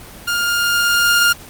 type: tone with level ramp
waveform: sawtooth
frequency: 1409 Hz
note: F6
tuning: 15 cents sharp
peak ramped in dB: -13 to -6 dBFS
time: 0.27-1.33 s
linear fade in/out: 10 ms
effects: pink hiss -37 dBFS RMS until 1.49 s + Opus 24 kbps